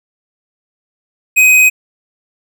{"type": "tone with tanh clipping", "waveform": "sine", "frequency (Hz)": 2514, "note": "D#7", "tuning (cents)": 17, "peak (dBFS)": -6, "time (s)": [1.36, 1.7], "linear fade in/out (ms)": 20, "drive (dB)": 18, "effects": []}